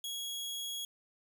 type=tone; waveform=sawtooth; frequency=3322 Hz; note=G#7; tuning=in tune; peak=-34 dBFS; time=0.04-0.85 s; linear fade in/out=2 ms; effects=none